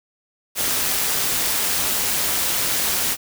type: noise with amplitude modulation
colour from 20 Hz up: white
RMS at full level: -19 dBFS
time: 0.55-3.17 s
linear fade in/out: 50 ms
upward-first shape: sine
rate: 209 Hz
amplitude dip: 50%
effects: none